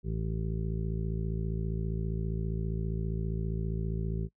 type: harmonic tone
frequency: 55 Hz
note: A1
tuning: in tune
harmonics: 1 / 2 / 3 / 4 / 6 / 7 / 8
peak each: -33 / -36 / -35 / -44 / -52 / -42 / -50 dBFS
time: 0.03-4.29 s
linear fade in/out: 50 ms
effects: noise-tail reverb RT60 0.1 s tail -22 dB re dry